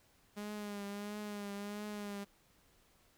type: tone with vibrato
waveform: sawtooth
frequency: 205.4 Hz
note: G#3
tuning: 19 cents flat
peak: -37 dBFS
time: 0.36-2.25 s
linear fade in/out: 20 ms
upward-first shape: triangle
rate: 1.5 Hz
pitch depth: 44 cents each way
effects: pink hiss -69 dBFS RMS until 3.17 s